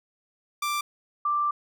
sawtooth / sine tone pair in turn, 1178 / 1178 Hz, D6 / D6, +5 / +5 cents, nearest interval unison, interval 0 cents, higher neither, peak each -22 dBFS, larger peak neither, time 0.62-0.81 / 1.25-1.51 s, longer second, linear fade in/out 5 ms, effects none

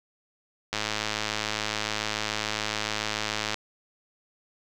click train, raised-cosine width 0.2 ms, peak -10 dBFS, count 302, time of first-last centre 0.73-3.543 s, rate 107 Hz, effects none

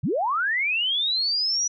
sine linear sweep, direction up, 94.9 to 5920 Hz, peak -21 dBFS, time 0.03-1.68 s, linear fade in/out 10 ms, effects none

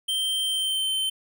square tone with pitch glide, 3136 to 3093 Hz, G7 to G7, 0 to -24 cents, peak -24 dBFS, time 0.08-1.1 s, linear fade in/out 10 ms, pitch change -24 cents, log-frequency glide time 0.43-0.93 s, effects none

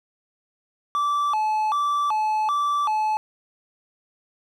triangle tone with vibrato, 1001 Hz, B5, 23 cents sharp, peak -18 dBFS, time 0.95-3.17 s, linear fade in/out 0 ms, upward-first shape square, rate 1.3 Hz, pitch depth 260 cents each way, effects none

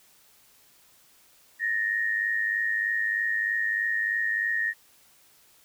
sine tone pair together, 1761.5 / 1864.7 Hz, A6 / A#6, +1 / 0 cents, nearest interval minor second, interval 99 cents, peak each -30 / -25 dBFS, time 1.59-4.74 s, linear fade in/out 50 ms, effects white hiss -59 dBFS RMS until 5.64 s

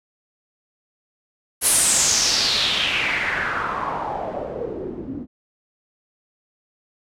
white noise with low-pass filter sweep, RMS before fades -22 dBFS, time 1.61-5.27 s, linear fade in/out 50 ms, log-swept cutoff 11000 to 240 Hz, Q 4.2, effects none

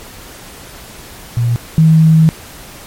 sine tone pair in turn, 119.1 / 159.53 Hz, A#2 / D#3, +38 / +44 cents, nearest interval perfect fourth, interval 506 cents, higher second, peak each -10 / -4 dBFS, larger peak second, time 1.37-1.56 / 1.78-2.29 s, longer second, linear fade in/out 0 ms, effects pink hiss -34 dBFS RMS until 2.86 s + MP3 64 kbps

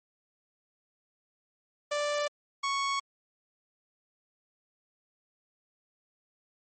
sawtooth tone pair in turn, 587.3 / 1108.7 Hz, D5 / C#6, 0 / 0 cents, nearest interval major seventh, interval 1100 cents, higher second, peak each -24 dBFS, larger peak neither, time 1.91-2.28 / 2.63-3 s, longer neither, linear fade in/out 10 ms, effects MP3 32 kbps

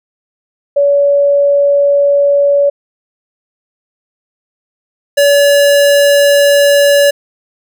sine / square tone pair in turn, 568 / 570.2 Hz, C#5 / C#5, +42 / +49 cents, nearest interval unison, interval 7 cents, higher second, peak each -6 dBFS, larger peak neither, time 0.76-2.7 / 5.17-7.11 s, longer neither, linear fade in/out 10 ms, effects none

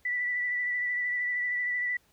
sine tone with vibrato, 1968 Hz, B6, 7 cents flat, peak -27 dBFS, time 0.05-1.97 s, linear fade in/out 5 ms, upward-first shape sine, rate 13 Hz, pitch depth 20 cents each way, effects pink hiss -66 dBFS RMS until 2.12 s

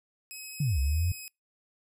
10% pulse tone with pitch glide, 2552 to 2537 Hz, D#7 to D#7, +43 to +33 cents, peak -32 dBFS, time 0.31-1.28 s, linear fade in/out 0 ms, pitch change -10 cents, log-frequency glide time 0.89-0.94 s
sine linear two-way sweep, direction down then up, 157.9 to 65.41 to 92.2 Hz, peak -24 dBFS, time 0.6-1.12 s, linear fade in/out 5 ms, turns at 0.79 s
effects noise-tail reverb RT60 0.2 s tail -26 dB re dry

